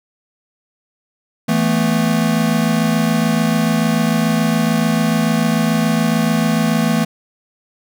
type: chord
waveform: square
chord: E suspended fourth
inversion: none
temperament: equal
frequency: 164.81 / 220 / 246.9 Hz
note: E3 / A3 / B3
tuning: 0 / 0 / 0 cents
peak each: -19 / -17 / -21 dBFS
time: 1.48-7.05 s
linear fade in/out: 10 ms
effects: none